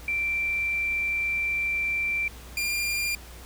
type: tone pair in turn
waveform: sine / sawtooth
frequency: 2349 / 2396 Hz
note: D7 / D7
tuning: 0 / +34 cents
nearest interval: unison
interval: 34 cents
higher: second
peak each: -24 / -22 dBFS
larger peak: second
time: 0.08-2.28 / 2.57-3.15 s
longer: first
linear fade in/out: 2 ms
effects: added 60 Hz sine -43 dBFS peak until 3.45 s + pink hiss -47 dBFS RMS until 3.45 s